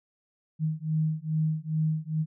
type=beating tone pair; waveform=sine; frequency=155.56 / 157.96 Hz; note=D#3 / D#3; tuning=0 / +26 cents; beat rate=2.4 Hz; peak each=-28 dBFS; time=0.59-2.26 s; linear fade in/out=50 ms; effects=none